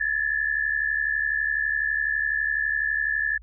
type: tone pair together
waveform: sine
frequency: 1700 / 1772 Hz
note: G#6 / A6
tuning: +40 / +12 cents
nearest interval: minor second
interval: 72 cents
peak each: -25 dBFS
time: 0-3.38 s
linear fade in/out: 10 ms
effects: added 54 Hz sine -44 dBFS peak until 3.42 s